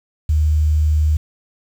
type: tone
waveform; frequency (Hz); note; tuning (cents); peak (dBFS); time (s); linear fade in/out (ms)
sine; 76.6; D#2; -27; -12; 0.29-1.17; 5
effects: 7-bit